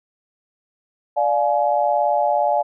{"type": "chord", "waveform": "sine", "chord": "D diminished", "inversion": "none", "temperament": "just", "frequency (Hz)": [587.3, 704.8, 845.8], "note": ["D5", "F5", "Ab5"], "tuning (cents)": [0, 16, 31], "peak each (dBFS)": -20, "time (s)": [1.16, 2.63], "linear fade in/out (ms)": 20, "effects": []}